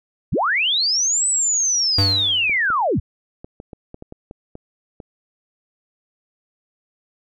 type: linear two-way sweep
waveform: sine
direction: up then down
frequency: 41.2 to 8070 to 41.2 Hz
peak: -16 dBFS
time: 0.32-3 s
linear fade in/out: 10 ms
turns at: 1.27 s
type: tone with exponential decay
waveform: square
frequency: 98 Hz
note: G2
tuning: in tune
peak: -15 dBFS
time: 1.98-2.58 s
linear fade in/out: 5 ms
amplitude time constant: 130 ms
type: clicks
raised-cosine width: 2 ms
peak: -22 dBFS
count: 11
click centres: 2.496 / 2.703 / 3.445 / 3.601 / 3.732 / 3.944 / 4.024 / 4.124 / 4.311 / 4.554 / 5.002 s
effects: none